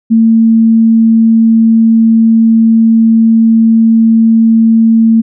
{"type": "tone", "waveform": "sine", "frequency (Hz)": 225.5, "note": "A3", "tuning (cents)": 43, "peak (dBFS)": -3, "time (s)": [0.1, 5.22], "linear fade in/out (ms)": 20, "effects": []}